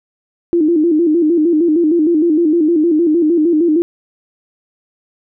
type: tone with vibrato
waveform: sine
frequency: 324.1 Hz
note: E4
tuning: 29 cents flat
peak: -9 dBFS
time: 0.53-3.82 s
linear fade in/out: 0 ms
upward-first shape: square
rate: 6.5 Hz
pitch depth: 100 cents each way
effects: none